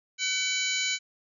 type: harmonic tone with a mistuned harmonic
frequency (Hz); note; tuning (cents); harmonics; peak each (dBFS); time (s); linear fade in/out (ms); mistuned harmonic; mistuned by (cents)
757; F#5; +39; 2 / 3 / 4 / 5 / 6 / 7 / 8 / 9; -38 / -30 / -34 / -32 / -40 / -41 / -38 / -33; 0.18-0.99; 50; 5; +91
effects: none